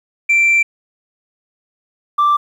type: tone pair in turn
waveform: sine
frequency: 2349 / 1174.5 Hz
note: D7 / D6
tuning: 0 / 0 cents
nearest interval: octave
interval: 1200 cents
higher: first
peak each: -7 / -8 dBFS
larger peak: first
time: 0.29-0.63 / 2.18-2.37 s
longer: first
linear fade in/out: 10 ms
effects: tanh soft clip ceiling -8 dBFS + 8-bit